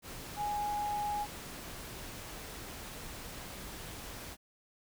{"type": "tone in noise", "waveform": "sine", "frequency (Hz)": 830, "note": "G#5", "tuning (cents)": -1, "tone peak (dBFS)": -32, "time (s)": [0.36, 1.27], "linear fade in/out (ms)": 50, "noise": "pink", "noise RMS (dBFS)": -45, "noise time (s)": [0.02, 4.37], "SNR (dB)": 10, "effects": []}